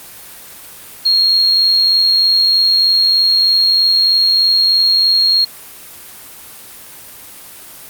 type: tone with amplitude modulation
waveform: sine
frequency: 4263 Hz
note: C8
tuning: 32 cents sharp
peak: -7 dBFS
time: 1.05-5.45 s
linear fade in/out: 10 ms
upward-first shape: sine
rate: 83.2 Hz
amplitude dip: 35%
effects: white hiss -35 dBFS RMS until 7.89 s + Opus 32 kbps